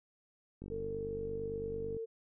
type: click train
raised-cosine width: 3 ms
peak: -32 dBFS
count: 67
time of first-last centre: 0.62-1.967 s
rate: 49 Hz
type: tone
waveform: sine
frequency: 451.1 Hz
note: A4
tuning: 43 cents sharp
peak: -37 dBFS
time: 0.7-2.06 s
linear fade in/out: 20 ms
effects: none